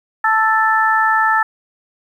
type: harmonic tone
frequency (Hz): 440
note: A4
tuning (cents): 0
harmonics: 2 / 3 / 4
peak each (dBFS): -16 / -16 / -16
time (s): 0.24-1.43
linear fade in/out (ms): 5
effects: 8-bit